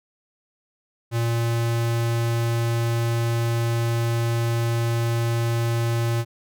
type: tone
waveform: square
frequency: 116.54 Hz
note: A#2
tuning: in tune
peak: -21 dBFS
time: 1.11-6.25 s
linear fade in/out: 50 ms
effects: none